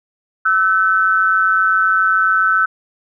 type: tone pair together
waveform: sine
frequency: 1318.5 / 1505.9 Hz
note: E6 / F#6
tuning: 0 / +30 cents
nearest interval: major second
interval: 230 cents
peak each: -14 dBFS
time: 0.45-2.66 s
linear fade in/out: 10 ms
effects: none